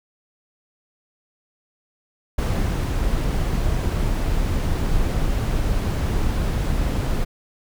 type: noise with ADSR envelope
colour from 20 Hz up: brown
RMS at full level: -19 dBFS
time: 2.38-7.25 s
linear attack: 7 ms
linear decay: 380 ms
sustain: -2 dB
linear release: 17 ms
effects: none